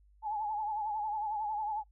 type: tone with vibrato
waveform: sine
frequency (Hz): 850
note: G#5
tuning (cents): +40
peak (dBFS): -32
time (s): 0.22-1.84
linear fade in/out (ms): 50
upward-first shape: triangle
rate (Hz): 11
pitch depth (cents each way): 82
effects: noise-tail reverb RT60 0.1 s tail -21 dB re dry + added 50 Hz sine -60 dBFS peak until 1.91 s